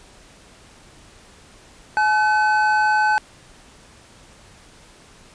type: tone pair together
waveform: triangle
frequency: 851.9 / 1518 Hz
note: G#5 / F#6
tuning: +44 / +44 cents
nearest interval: minor seventh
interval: 1000 cents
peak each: -15 / -17 dBFS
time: 1.97-3.18 s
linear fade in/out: 0 ms
effects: pink hiss -48 dBFS RMS until 5.34 s + resampled to 22050 Hz